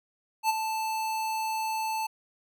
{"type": "tone with ADSR envelope", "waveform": "square", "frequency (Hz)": 880, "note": "A5", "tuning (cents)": 0, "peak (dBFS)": -21, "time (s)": [0.43, 2.07], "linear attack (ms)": 62, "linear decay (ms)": 25, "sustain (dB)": -8, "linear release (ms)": 10, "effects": []}